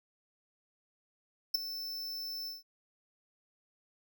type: tone with ADSR envelope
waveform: square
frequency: 5300 Hz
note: E8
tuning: 9 cents sharp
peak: -23 dBFS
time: 1.54-2.63 s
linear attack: 8 ms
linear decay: 13 ms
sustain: -15 dB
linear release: 160 ms
effects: none